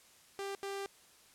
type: tone bursts at uneven times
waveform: sawtooth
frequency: 395.3 Hz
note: G4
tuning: 15 cents sharp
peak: -34 dBFS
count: 2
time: 0.39-0.55 / 0.63-0.86 s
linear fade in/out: 0 ms
effects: white hiss -62 dBFS RMS until 1.34 s + low-pass 11000 Hz 12 dB/octave